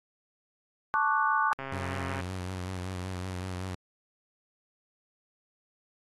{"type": "chord", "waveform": "sine", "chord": "D major seventh", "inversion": "second", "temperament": "equal", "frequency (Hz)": [880, 1108.7, 1174.7, 1480], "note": ["A5", "C#6", "D6", "F#6"], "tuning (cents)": [0, 0, 0, 0], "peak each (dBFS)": -29, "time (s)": [0.94, 1.53], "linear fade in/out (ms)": 0}
{"type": "click train", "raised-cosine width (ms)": 0.5, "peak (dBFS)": -22, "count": 84, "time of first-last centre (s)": [1.59, 2.205], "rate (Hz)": 135}
{"type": "tone with vibrato", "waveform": "sawtooth", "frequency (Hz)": 92.1, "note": "F#2", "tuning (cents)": -7, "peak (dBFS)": -30, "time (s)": [1.72, 3.75], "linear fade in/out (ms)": 5, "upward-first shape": "sine", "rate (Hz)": 5.3, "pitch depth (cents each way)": 45}
{"effects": ["AAC 32 kbps"]}